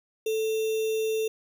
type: tone with sample-and-hold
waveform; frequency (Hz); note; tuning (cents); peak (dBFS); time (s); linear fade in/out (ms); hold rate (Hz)
sine; 440; A4; 0; -24; 0.26-1.28; 5; 3150
effects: none